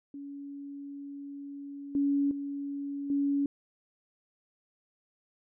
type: tone with level steps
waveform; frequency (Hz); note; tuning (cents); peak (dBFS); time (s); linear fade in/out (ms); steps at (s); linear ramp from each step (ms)
sine; 281.9; C#4; +29; -39 / -24 / -33 / -25; 0.14-3.46; 2; 1.95 / 2.31 / 3.1; 2
effects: none